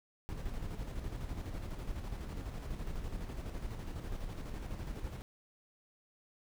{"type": "noise with tremolo", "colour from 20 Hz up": "brown", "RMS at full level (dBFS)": -39, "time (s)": [0.29, 5.22], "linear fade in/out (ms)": 0, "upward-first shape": "square", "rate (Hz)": 12, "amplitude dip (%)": 40, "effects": []}